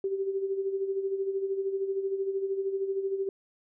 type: tone with tremolo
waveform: sine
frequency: 389.2 Hz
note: G4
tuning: 12 cents flat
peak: -25 dBFS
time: 0.04-3.29 s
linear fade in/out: 2 ms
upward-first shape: sine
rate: 13 Hz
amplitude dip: 60%
effects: none